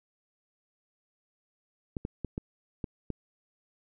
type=clicks; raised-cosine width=3 ms; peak=-20 dBFS; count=6; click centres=1.968 / 2.051 / 2.247 / 2.379 / 2.842 / 3.103 s; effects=none